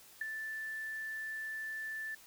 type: tone with ADSR envelope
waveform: sine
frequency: 1760 Hz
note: A6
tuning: in tune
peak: -31 dBFS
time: 0.21-2.15 s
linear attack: 5 ms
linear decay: 13 ms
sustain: -7 dB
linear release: 6 ms
effects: white hiss -58 dBFS RMS until 2.26 s